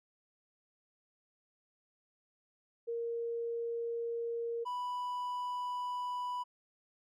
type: tone pair in turn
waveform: sine / triangle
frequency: 466.2 / 987.8 Hz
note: A#4 / B5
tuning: 0 / 0 cents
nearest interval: octave + minor second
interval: 1300 cents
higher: second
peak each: -34 / -33 dBFS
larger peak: second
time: 2.87-4.65 / 4.65-6.44 s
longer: second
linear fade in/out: 20 ms
effects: none